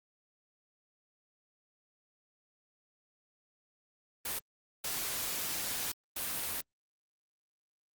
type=noise bursts at uneven times; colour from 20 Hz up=white; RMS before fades=-36 dBFS; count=3; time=4.25-4.39 / 4.84-5.92 / 6.16-6.61 s; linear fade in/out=5 ms; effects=Opus 32 kbps